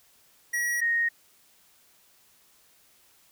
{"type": "tone pair in turn", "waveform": ["square", "sine"], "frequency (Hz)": [1913, 1863.9], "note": ["A#6", "A#6"], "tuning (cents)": [44, -1], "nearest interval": "unison", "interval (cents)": 45, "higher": "first", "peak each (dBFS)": [-26, -22], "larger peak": "second", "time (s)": [[0.53, 0.81], [0.81, 1.09]], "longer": "neither", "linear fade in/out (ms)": 10, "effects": ["white hiss -61 dBFS RMS until 3.31 s"]}